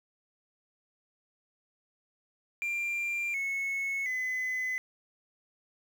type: tone with pitch steps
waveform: sine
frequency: 2380 / 2195 / 2025 Hz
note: D7 / C#7 / B6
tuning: +22 / -18 / +43 cents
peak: -27 dBFS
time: 2.62-4.78 s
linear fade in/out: 0 ms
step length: 720 ms
effects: tanh soft clip ceiling -29 dBFS + 9-bit